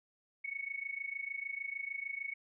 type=tone with amplitude modulation; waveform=sine; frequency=2217 Hz; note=C#7; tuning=in tune; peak=-34 dBFS; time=0.44-2.34 s; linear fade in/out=10 ms; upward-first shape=sine; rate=26.6 Hz; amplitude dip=85%; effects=none